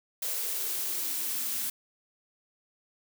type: noise with high-pass filter sweep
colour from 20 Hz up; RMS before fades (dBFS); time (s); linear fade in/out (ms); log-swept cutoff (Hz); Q
blue; -32; 0.22-1.7; 5; 490 to 210; 5.8
effects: none